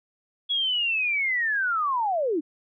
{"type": "linear sweep", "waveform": "sine", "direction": "down", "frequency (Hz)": [3369, 277.2], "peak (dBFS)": -22, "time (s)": [0.49, 2.41], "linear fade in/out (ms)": 20, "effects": []}